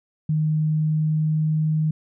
sine tone with pitch glide, 154.8 to 155.7 Hz, D#3 to D#3, -9 to +2 cents, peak -18 dBFS, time 0.29-1.91 s, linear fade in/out 5 ms, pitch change +11 cents, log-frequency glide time 0.6-1.72 s, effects none

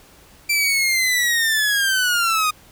sawtooth linear sweep, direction down, 2349 to 1226 Hz, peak -13 dBFS, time 0.49-2.51 s, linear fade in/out 10 ms, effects pink hiss -49 dBFS RMS until 2.71 s

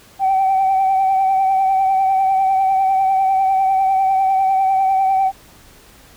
sine tone with vibrato, 769 Hz, G5, 33 cents flat, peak -11 dBFS, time 0.19-5.32 s, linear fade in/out 50 ms, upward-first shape triangle, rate 10 Hz, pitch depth 40 cents each way, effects tanh soft clip ceiling -9 dBFS + pink hiss -46 dBFS RMS until 6.16 s

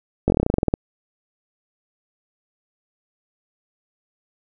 slowing click train, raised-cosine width 2 ms, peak -4 dBFS, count 14, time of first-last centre 0.28-0.739 s, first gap 20 ms, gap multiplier 1.09, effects none

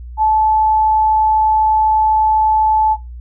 sine tone, 868 Hz, A5, 24 cents flat, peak -10 dBFS, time 0.17-2.97 s, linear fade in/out 50 ms, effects noise-tail reverb RT60 0.2 s tail -17 dB re dry + added 60 Hz sine -28 dBFS peak until 3.2 s

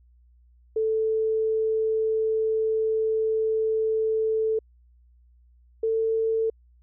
sine tone pair in turn, 440 / 446.7 Hz, A4 / A4, 0 / +26 cents, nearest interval unison, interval 26 cents, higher second, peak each -21 dBFS, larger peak neither, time 0.76-4.59 / 5.83-6.5 s, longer first, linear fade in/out 5 ms, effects added 60 Hz sine -54 dBFS peak until 6.82 s

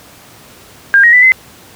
sine tone with pitch steps, 1607 / 1885 / 1986 / 2048 Hz, G6 / A#6 / B6 / C7, +43 / +19 / +9 / -38 cents, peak -3 dBFS, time 0.94-1.32 s, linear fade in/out 0 ms, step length 95 ms, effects pink hiss -39 dBFS RMS until 1.75 s + high-pass 80 Hz 12 dB/octave

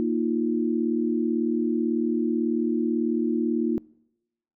sine chord, Bb suspended fourth, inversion none, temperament equal, 233.1 / 311.1 / 349.2 Hz, Bb3 / Eb4 / F4, 0 / 0 / 0 cents, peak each -25 / -27 / -27 dBFS, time 0-3.78 s, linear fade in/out 0 ms, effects noise-tail reverb RT60 0.9 s tail -25 dB re dry

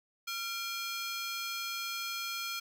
20% pulse ring-modulated tone, 1882 Hz, A#6, 16 cents sharp, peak -27 dBFS, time 0.27-2.6 s, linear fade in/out 10 ms, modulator 507 Hz, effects none

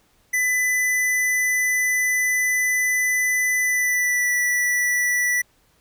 square tone with pitch glide, 2000 to 1962.2 Hz, B6 to B6, +21 to -12 cents, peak -19 dBFS, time 0.33-5.42 s, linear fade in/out 10 ms, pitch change -33 cents, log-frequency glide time 3.6-4.34 s, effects pink hiss -61 dBFS RMS until 5.8 s

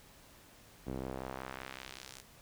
sawtooth tone with band-pass filter sweep, 65.3 Hz, C2, 3 cents flat, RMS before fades -44 dBFS, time 0.86-2.22 s, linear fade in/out 20 ms, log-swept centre 280 to 8100 Hz, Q 0.9, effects pink hiss -59 dBFS RMS until 2.41 s

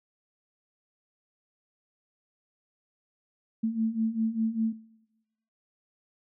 sine beating tone pair, 220 / 225 Hz, A3 / A3, 0 / +39 cents, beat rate 5 Hz, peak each -32 / -26 dBFS, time 3.63-4.73 s, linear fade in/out 10 ms, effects noise-tail reverb RT60 1.0 s tail -20 dB re dry

